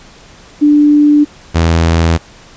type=tone pair in turn; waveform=sine / sawtooth; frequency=294.9 / 82.75 Hz; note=D4 / E2; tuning=+7 / +7 cents; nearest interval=octave + minor seventh; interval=2200 cents; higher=first; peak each=-4 dBFS; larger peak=neither; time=0.61-1.25 / 1.54-2.18 s; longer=neither; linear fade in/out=20 ms; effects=pink hiss -39 dBFS RMS until 2.56 s + resampled to 16000 Hz